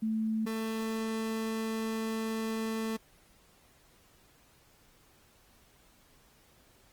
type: tone pair in turn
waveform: sine / 30% pulse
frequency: 220 / 222.3 Hz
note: A3 / A3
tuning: 0 / +18 cents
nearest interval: unison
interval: 18 cents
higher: second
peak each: -28 / -29 dBFS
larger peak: first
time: 0.02-0.46 / 0.46-2.97 s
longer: second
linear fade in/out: 10 ms
effects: pink hiss -63 dBFS RMS until 6.92 s + Opus 24 kbps